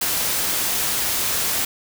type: noise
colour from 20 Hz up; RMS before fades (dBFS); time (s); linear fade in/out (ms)
white; -22; 0.01-1.65; 5
effects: none